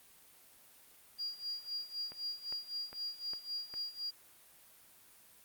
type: tone with tremolo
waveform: sine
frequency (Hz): 4800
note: D8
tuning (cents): +37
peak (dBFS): -35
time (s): 1.18-4.11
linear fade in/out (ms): 20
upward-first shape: sine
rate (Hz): 3.9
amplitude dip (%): 85
type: click train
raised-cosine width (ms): 0.5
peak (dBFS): -35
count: 5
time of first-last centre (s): 2.12-3.739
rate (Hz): 2.47
effects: white hiss -61 dBFS RMS until 5.44 s + Opus 32 kbps